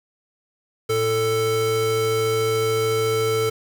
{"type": "tone pair together", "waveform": "square", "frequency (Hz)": [113.17, 443.1], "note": ["A2", "A4"], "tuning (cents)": [49, 12], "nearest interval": "2 octaves", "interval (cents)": 2363, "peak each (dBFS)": [-28, -20], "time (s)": [0.89, 3.5], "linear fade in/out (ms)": 10, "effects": ["8-bit"]}